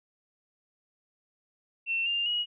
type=tone with pitch steps; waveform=sine; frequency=2700 / 2798 / 2900 Hz; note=E7 / F7 / F#7; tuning=+41 / +3 / -35 cents; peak=-26 dBFS; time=1.86-2.46 s; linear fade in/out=50 ms; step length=200 ms; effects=none